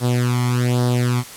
sawtooth tone with flanger, 123 Hz, B2, 7 cents flat, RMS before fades -18 dBFS, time 0-1.24 s, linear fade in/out 50 ms, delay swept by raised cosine 0.2 to 0.95 ms, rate 1.2 Hz, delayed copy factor +0.9, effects white hiss -37 dBFS RMS until 1.36 s + low-pass 12000 Hz 12 dB/octave

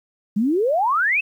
sine exponential sweep, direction up, 194.7 to 2704 Hz, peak -16 dBFS, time 0.36-1.21 s, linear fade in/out 10 ms, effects 9-bit

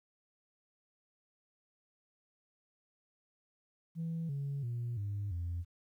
sine tone with pitch steps, 164.81 / 140.2 / 119.26 / 101.45 / 86.3 Hz, E3 / C#3 / A#2 / G#2 / F2, 0 / +20 / +40 / -40 / -20 cents, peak -33 dBFS, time 3.95-5.65 s, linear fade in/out 50 ms, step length 340 ms, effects tanh soft clip ceiling -32 dBFS + 12-bit

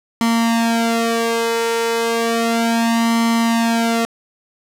sawtooth tone with flanger, 230.2 Hz, A#3, 22 cents flat, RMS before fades -17 dBFS, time 0.21-4.05 s, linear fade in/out 0 ms, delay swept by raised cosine 0.96 to 2.06 ms, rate 0.33 Hz, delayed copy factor +1, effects low-pass 11000 Hz 12 dB/octave + 7-bit

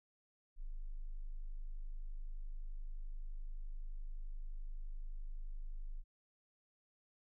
sine tone, 25.81 Hz, G#0, 10 cents flat, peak -40 dBFS, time 0.56-6.04 s, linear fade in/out 50 ms, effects none

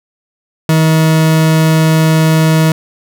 40% pulse tone, 159 Hz, D#3, 38 cents sharp, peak -6 dBFS, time 0.69-2.72 s, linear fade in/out 2 ms, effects none

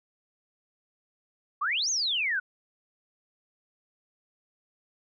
sine exponential two-way sweep, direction up then down, 1072 to 6660 to 1432 Hz, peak -25 dBFS, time 1.61-2.4 s, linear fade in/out 10 ms, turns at 1.9 s, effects none

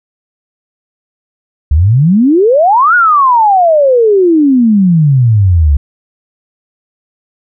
sine exponential two-way sweep, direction up then down, 68.1 to 1476 to 68.1 Hz, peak -4 dBFS, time 1.71-5.77 s, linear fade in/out 5 ms, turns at 2.95 s, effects none

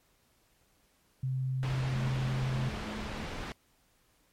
sine tone, 130.6 Hz, C3, 3 cents flat, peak -29 dBFS, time 1.23-2.69 s, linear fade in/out 5 ms
pink low-pass noise, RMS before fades -39 dBFS, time 1.63-3.52 s, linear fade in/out 0 ms, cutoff 3500 Hz, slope 12 dB/octave
triangle tone with tremolo, 213.6 Hz, G#3, 49 cents sharp, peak -37 dBFS, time 1.95-3.23 s, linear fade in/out 0 ms, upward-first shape square, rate 3.3 Hz, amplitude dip 45%
effects pink hiss -69 dBFS RMS until 4.32 s + MP3 64 kbps

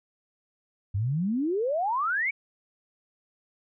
sine exponential sweep, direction up, 92.5 to 2308 Hz, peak -24 dBFS, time 0.94-2.31 s, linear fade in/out 10 ms, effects none

